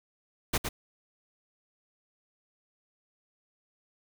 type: noise with echo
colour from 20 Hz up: pink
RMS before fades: -26 dBFS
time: 0.53-0.58 s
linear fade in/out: 10 ms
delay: 110 ms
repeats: 1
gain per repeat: -6 dB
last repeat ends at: 0.69 s
effects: none